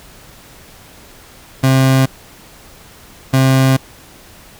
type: tone bursts at uneven times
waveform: 30% pulse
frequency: 132.5 Hz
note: C3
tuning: 22 cents sharp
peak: -6 dBFS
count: 2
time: 1.63-2.06 / 3.33-3.77 s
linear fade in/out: 10 ms
effects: pink hiss -41 dBFS RMS until 4.59 s